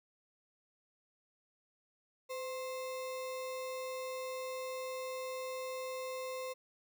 sine tone with sample-and-hold, 513 Hz, C5, 34 cents flat, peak -38 dBFS, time 2.29-6.54 s, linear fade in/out 20 ms, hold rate 1575 Hz, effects none

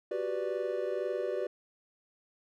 triangle chord, G major seventh, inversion third, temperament equal, 370 / 392 / 493.9 / 587.3 Hz, F#4 / G4 / B4 / D5, 0 / 0 / 0 / 0 cents, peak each -35 / -35 / -34 / -34 dBFS, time 0.11-1.47 s, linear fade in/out 5 ms, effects none

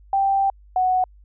sine tone pair in turn, 784 / 740 Hz, G5 / F#5, 0 / 0 cents, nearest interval minor second, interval 100 cents, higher first, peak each -16 dBFS, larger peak neither, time 0.13-0.5 / 0.76-1.04 s, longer first, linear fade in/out 2 ms, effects added 50 Hz sine -46 dBFS peak until 1.24 s

